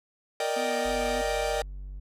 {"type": "chord", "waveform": "45% pulse", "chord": "Eb major seventh", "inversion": "second", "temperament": "equal", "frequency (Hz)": [466.2, 587.3, 622.3, 784], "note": ["Bb4", "D5", "Eb5", "G5"], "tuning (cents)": [0, 0, 0, 0], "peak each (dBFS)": -32, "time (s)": [0.4, 1.62], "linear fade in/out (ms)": 2}
{"type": "tone with vibrato", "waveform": "square", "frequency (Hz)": 246.9, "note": "B3", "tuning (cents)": 0, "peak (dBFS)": -36, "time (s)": [0.56, 1.22], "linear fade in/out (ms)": 10, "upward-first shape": "triangle", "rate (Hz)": 3.5, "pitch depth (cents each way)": 33}
{"type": "tone", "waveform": "triangle", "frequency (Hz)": 47.85, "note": "G1", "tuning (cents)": -41, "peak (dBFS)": -34, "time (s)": [0.85, 2], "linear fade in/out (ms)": 10}
{"effects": ["low-pass 11000 Hz 12 dB/octave"]}